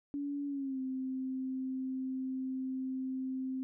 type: tone with pitch glide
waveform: sine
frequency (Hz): 284.8 to 261.2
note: C#4 to C4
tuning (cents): +47 to -3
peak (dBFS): -34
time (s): 0.14-3.63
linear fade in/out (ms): 0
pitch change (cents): -150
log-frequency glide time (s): 0.47-0.8
effects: none